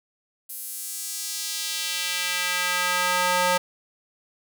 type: tone with high-pass filter sweep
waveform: square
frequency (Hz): 180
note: F#3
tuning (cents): -47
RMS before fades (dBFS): -26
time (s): 0.49-3.58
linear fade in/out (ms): 10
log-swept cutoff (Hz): 12000 to 690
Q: 1.1
effects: none